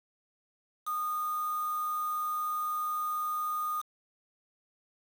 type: tone with quantisation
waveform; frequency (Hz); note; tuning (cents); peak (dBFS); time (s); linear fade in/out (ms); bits
sine; 1229; D#6; -22; -30; 0.86-3.82; 20; 7
effects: none

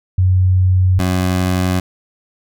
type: tone pair in turn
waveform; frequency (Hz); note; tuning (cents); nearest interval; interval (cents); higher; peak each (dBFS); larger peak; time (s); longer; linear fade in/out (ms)
sine / 20% pulse; 92.5 / 91.75; F#2 / F#2; 0 / -14; unison; 14; first; -9; neither; 0.18-0.99 / 0.99-1.8; neither; 5
effects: none

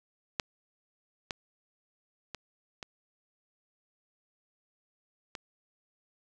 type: clicks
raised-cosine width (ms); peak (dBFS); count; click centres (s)
0.2; -11 / -16 / -21 / -22 / -21; 5; 0.398 / 1.308 / 2.347 / 2.828 / 5.352
effects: none

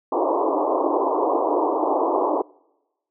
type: band-pass noise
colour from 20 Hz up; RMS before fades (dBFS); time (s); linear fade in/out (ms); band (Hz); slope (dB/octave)
pink; -21; 0.12-2.42; 5; 290 to 1100; 96
effects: noise-tail reverb RT60 1.0 s tail -26 dB re dry

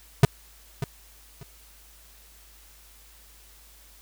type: tone with echo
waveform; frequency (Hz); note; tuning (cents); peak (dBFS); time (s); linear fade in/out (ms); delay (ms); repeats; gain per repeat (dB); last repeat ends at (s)
square; 136.4; C#3; -28; -11; 0.23-0.25; 2; 590; 2; -14; 1.43
effects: added 52 Hz sine -54 dBFS peak until 4.01 s + white hiss -54 dBFS RMS until 4.01 s

